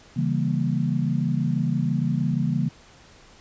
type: chord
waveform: sine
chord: C# diminished seventh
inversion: none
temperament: equal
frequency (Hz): 138.59 / 164.81 / 196 / 233.1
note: C#3 / E3 / G3 / Bb3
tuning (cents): 0 / 0 / 0 / 0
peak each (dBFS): -25 / -25 / -29 / -27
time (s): 0.16-2.69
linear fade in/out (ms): 10
effects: pink hiss -51 dBFS RMS until 3.4 s + resampled to 16000 Hz